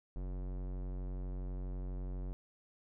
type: tone with low-pass filter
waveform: square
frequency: 46.1 Hz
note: F#1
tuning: 6 cents flat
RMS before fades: -40 dBFS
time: 0.16-2.33 s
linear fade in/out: 0 ms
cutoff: 590 Hz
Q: 0.63
effects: none